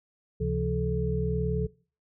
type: tone cluster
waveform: sine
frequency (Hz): 71.3 / 132.2 / 170.7 / 432.6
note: C#2 / C3 / F3 / A4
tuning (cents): +49 / +18 / -39 / -29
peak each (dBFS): -31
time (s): 0.4-1.67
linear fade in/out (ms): 10
effects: noise-tail reverb RT60 0.4 s tail -22 dB re dry